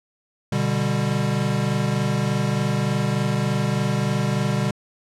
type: chord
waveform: square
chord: G major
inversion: first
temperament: equal with one note detuned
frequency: 123.47 / 146.83 / 197.48 Hz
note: B2 / D3 / G3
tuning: 0 / 0 / +13 cents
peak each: -25 dBFS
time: 0.52-4.71 s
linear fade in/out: 5 ms
effects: low-pass 9000 Hz 12 dB/octave